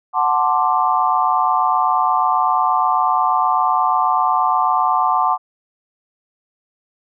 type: chord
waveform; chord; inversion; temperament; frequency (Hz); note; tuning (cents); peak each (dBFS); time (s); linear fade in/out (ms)
sine; D dominant seventh; first; equal; 740 / 880 / 1046.5 / 1174.7; F#5 / A5 / C6 / D6; 0 / 0 / 0 / 0; -19; 0.13-5.38; 50
effects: none